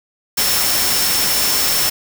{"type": "tone in noise", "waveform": "sine", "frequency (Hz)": 5390, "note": "E8", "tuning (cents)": 38, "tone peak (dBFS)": -21, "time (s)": [0.37, 1.9], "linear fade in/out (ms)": 10, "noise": "white", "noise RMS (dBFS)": -17, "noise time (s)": [0.37, 1.9], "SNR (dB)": -7, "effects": []}